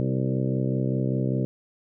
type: harmonic tone with a mistuned harmonic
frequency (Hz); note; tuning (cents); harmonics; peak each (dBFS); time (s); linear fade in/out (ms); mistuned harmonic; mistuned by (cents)
65.1; C2; -8; 2 / 3 / 4 / 5 / 6 / 7 / 8 / 9; -25 / -29 / -31 / -33 / -35 / -36 / -37 / -38; 0-1.45; 0; 6; -21
effects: none